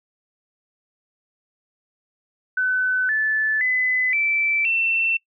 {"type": "tone with pitch steps", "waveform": "sine", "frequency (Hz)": [1509, 1743.4, 2014, 2327, 2689], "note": ["F#6", "A6", "B6", "D7", "E7"], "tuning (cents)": [34, -16, 33, -17, 34], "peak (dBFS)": -18, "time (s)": [2.57, 5.17], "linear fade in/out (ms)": 5, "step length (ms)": 520, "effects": ["noise-tail reverb RT60 0.1 s tail -22 dB re dry"]}